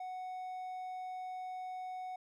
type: tone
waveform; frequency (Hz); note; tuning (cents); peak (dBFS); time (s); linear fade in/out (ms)
triangle; 740; F#5; 0; -38; 0-2.16; 5
effects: none